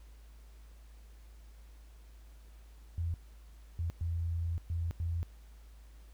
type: tone bursts at uneven times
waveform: sine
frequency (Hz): 84.3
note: E2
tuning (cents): +39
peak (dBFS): -31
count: 5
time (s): 2.98-3.14 / 3.79-3.9 / 4.01-4.58 / 4.7-4.91 / 5-5.23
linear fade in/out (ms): 0
effects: added 54 Hz sine -51 dBFS peak until 6.13 s + pink hiss -66 dBFS RMS until 6.13 s